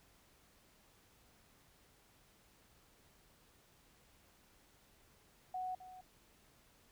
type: tone with echo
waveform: sine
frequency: 740 Hz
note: F#5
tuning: in tune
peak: -38 dBFS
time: 5.54-5.75 s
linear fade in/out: 5 ms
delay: 260 ms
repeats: 1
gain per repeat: -13 dB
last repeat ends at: 6.01 s
effects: pink hiss -68 dBFS RMS until 6.91 s